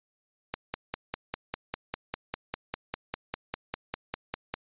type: click train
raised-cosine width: 0.3 ms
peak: -15 dBFS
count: 21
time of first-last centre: 0.54-4.54 s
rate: 5 Hz
effects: resampled to 8000 Hz